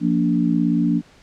sine chord, Bb major, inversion second, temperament equal with one note detuned, 174.61 / 233.1 / 289.8 Hz, F3 / Bb3 / D4, 0 / 0 / -23 cents, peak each -20 dBFS, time 0-1.02 s, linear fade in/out 50 ms, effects pink hiss -51 dBFS RMS until 1.22 s + low-pass 6000 Hz 12 dB/octave

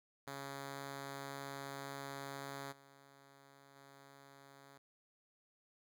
5% pulse tone with level steps, 138.6 Hz, C#3, in tune, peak -33 / -50 / -47 dBFS, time 0.27-4.78 s, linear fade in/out 5 ms, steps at 2.71 / 3.75 s, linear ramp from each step 20 ms, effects none

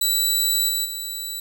15% pulse tone with level steps, 3951 Hz, B7, in tune, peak -11 / -14 / -21 dBFS, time 0.01-1.4 s, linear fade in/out 5 ms, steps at 0.68 / 0.84 s, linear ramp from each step 20 ms, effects none

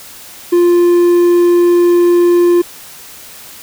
triangle tone, 349.2 Hz, F4, in tune, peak -4 dBFS, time 0.52-2.62 s, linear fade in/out 10 ms, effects white hiss -34 dBFS RMS until 3.62 s

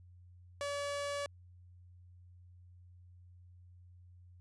sawtooth tone, 571 Hz, D5, 49 cents flat, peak -32 dBFS, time 0.61-1.26 s, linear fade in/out 0 ms, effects added 89 Hz sine -55 dBFS peak until 4.4 s + resampled to 22050 Hz

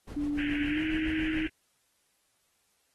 brown noise with tremolo, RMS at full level -39 dBFS, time 0.07-1.48 s, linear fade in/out 10 ms, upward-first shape sine, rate 7.1 Hz, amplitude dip 60%
sine tone with pitch glide, 292 to 314.8 Hz, D4 to D#4, -10 to +20 cents, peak -28 dBFS, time 0.16-1.47 s, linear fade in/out 10 ms, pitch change +130 cents, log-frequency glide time 0.67-0.84 s
pink band-pass noise, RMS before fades -38 dBFS, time 0.38-1.48 s, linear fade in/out 10 ms, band 1500 to 3000 Hz, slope 96 dB/octave
effects white hiss -72 dBFS RMS until 2.94 s + AAC 32 kbps

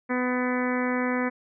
harmonic tone, 250.2 Hz, B3, 23 cents sharp, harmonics 1 / 2 / 3 / 4 / 5 / 6 / 7 / 8 / 9, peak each -26 / -30 / -37 / -34 / -37 / -37 / -35 / -35 / -39 dBFS, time 0.09-1.3 s, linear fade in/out 20 ms, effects none

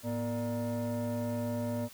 sine tone with frequency modulation, 240.8 Hz, B3, 44 cents flat, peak -28 dBFS, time 0.03-1.89 s, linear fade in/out 50 ms, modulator 350 Hz, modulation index 1.2, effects tanh soft clip ceiling -30 dBFS + white hiss -53 dBFS RMS until 1.93 s

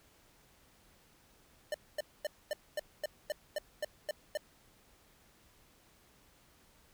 square tone bursts, 600 Hz, D5, 37 cents sharp, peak -33 dBFS, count 11, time 1.72-4.373 s, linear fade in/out 2 ms, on 23 ms, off 240 ms, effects pink hiss -65 dBFS RMS until 6.93 s

